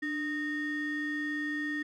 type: ring-modulated tone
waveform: triangle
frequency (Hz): 773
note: G5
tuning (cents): -24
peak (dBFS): -26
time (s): 0.02-1.83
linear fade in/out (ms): 10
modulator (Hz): 1070
effects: none